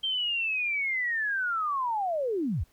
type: linear sweep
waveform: sine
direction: down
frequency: 3162 to 52.8 Hz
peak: -26 dBFS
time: 0.03-2.64 s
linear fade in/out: 10 ms
effects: pink hiss -65 dBFS RMS until 2.72 s